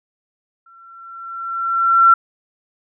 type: tone with exponential growth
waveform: sine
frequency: 1356 Hz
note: E6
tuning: 49 cents sharp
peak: -5 dBFS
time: 0.66-2.14 s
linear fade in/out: 5 ms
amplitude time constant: 320 ms
effects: none